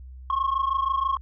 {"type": "tone pair together", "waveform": "sine", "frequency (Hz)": [1068.8, 1095], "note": ["C6", "C#6"], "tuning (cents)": [36, -22], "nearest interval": "unison", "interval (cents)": 42, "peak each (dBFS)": -23, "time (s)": [0.3, 1.17], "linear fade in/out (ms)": 2, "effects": ["tanh soft clip ceiling -18 dBFS", "added 64 Hz sine -39 dBFS peak until 1.21 s"]}